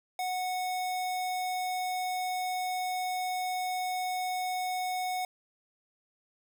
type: tone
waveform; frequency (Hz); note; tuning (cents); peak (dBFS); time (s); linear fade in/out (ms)
square; 736; F#5; -9; -31; 0.19-5.25; 2
effects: none

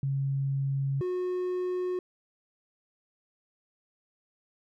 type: tone pair in turn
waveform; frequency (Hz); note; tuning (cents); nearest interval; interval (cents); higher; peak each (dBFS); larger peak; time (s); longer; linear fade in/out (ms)
sine / triangle; 137.2 / 363.6; C#3 / F#4; -17 / -30; octave + perfect fourth; 1687; second; -26; neither; 0.03-1.01 / 1.01-1.99; neither; 2
effects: none

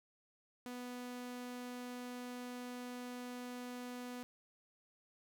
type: tone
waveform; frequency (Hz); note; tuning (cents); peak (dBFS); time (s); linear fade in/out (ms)
sawtooth; 246.9; B3; 0; -40; 0.66-4.23; 0
effects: none

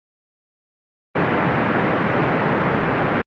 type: band-pass noise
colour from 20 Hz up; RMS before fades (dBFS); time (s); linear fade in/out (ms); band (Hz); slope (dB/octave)
pink; -18; 1.15-3.22; 10; 130 to 2100; 24
effects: Opus 32 kbps

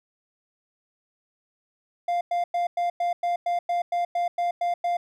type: tone bursts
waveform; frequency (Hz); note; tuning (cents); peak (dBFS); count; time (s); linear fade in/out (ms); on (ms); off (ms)
triangle; 698.5; F5; 0; -20; 13; 2.08-4.97; 5; 130; 100
effects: none

